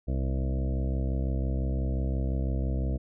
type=harmonic tone with a mistuned harmonic; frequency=65.8 Hz; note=C2; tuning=10 cents sharp; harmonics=1 / 2 / 3 / 4 / 5 / 7 / 8 / 9 / 10; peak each=-27 / -33 / -37 / -39 / -41 / -44 / -45 / -46 / -47 dBFS; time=0.07-2.98 s; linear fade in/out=20 ms; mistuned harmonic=1; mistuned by=-23 cents; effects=none